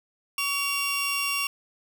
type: tone pair together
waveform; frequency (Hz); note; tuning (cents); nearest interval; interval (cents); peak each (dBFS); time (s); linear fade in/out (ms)
sawtooth; 1130 / 2762; C#6 / F7; +33 / -20; octave + minor third; 1547; -27 / -23; 0.38-1.47; 2
effects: none